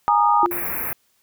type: chord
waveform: sine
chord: Ab suspended second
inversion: none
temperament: equal with one note detuned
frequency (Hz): 830.6 / 932.3 / 1230.2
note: Ab5 / Bb5 / Eb6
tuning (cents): 0 / 0 / -20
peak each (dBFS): -18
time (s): 0.08-0.46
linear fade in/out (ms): 0
type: tone with exponential decay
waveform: sine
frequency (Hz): 348.9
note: F4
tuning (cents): -2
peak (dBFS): -19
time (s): 0.43-0.84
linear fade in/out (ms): 1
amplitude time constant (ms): 88
type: band-stop noise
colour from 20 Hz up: white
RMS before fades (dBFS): -26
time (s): 0.51-0.93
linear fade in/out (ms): 2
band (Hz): 2500 to 11000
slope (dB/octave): 96
effects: white hiss -64 dBFS RMS until 1.22 s